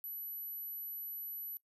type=tone; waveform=sine; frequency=11840 Hz; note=F#9; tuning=in tune; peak=-40 dBFS; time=0.04-1.57 s; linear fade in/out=0 ms; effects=noise-tail reverb RT60 0.1 s tail -19 dB re dry